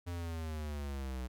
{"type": "linear sweep", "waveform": "square", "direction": "down", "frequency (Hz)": [88.3, 61.74], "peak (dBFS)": -38, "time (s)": [0.06, 1.28], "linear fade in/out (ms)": 20, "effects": []}